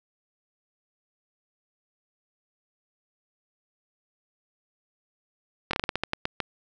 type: slowing click train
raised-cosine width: 0.3 ms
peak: -10 dBFS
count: 11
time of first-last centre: 5.71-6.403 s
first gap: 23 ms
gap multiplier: 1.23
effects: none